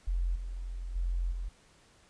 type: tone with level steps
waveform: sine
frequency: 43.65 Hz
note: F1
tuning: in tune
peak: -27 / -35 / -28 / -33 dBFS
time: 0.07-1.49 s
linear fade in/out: 10 ms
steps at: 0.35 / 0.95 / 1.31 s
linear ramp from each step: 10 ms
effects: pink hiss -62 dBFS RMS until 2.09 s + resampled to 22050 Hz